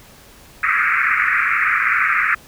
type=band-pass noise; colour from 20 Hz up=pink; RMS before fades=-17 dBFS; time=0.63-2.35 s; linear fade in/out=5 ms; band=1200 to 2400 Hz; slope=96 dB/octave; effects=pink hiss -45 dBFS RMS until 2.47 s